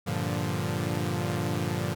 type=chord; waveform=sawtooth; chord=G minor seventh; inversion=none; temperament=equal with one note detuned; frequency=98 / 116.54 / 146.16 / 174.61 Hz; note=G2 / Bb2 / D3 / F3; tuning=0 / 0 / -8 / 0 cents; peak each=-29 dBFS; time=0.06-1.95 s; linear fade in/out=20 ms; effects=none